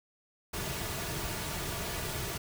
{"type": "noise with comb filter", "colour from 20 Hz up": "pink", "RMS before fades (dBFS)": -36, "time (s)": [0.53, 2.38], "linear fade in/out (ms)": 10, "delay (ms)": 3.8, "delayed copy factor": -0.5, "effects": []}